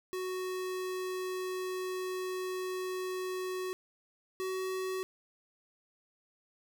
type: tone pair in turn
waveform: square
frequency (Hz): 370.3 / 375.3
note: F#4 / F#4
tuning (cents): +1 / +25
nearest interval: unison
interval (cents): 24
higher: second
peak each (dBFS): -35 / -34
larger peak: second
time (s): 0.13-3.73 / 4.4-5.03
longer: first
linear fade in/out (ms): 0
effects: none